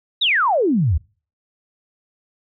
sine exponential sweep, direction down, 3971 to 68.2 Hz, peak -14 dBFS, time 0.21-0.98 s, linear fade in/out 10 ms, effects noise-tail reverb RT60 0.4 s tail -26 dB re dry

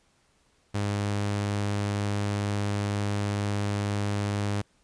sawtooth tone, 102.1 Hz, G#2, 29 cents flat, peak -22 dBFS, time 0.74-4.62 s, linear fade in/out 10 ms, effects pink hiss -66 dBFS RMS until 4.83 s + resampled to 22050 Hz

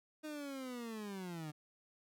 30% pulse linear sweep, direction down, 311.1 to 147.6 Hz, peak -40 dBFS, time 0.23-1.52 s, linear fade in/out 20 ms, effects none

